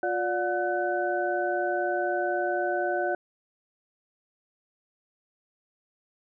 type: tone cluster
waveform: sine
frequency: 355.1 / 583 / 723 / 1507 Hz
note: F4 / D5 / F#5 / F#6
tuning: +29 / -13 / -40 / +31 cents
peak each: -30 / -30 / -29 / -32 dBFS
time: 0.03-3.15 s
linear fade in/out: 2 ms
effects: none